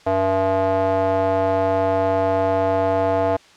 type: tone with band-pass filter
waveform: square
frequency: 95.6 Hz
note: G2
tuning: 43 cents flat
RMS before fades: -19 dBFS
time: 0.06-3.37 s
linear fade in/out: 10 ms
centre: 670 Hz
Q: 3.1
effects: white hiss -49 dBFS RMS until 3.56 s + low-pass 5000 Hz 12 dB/octave